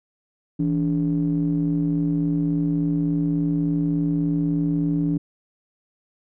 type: ring-modulated tone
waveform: triangle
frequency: 61.74 Hz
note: B1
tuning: in tune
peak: -14 dBFS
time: 0.59-5.18 s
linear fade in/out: 10 ms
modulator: 227 Hz
effects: none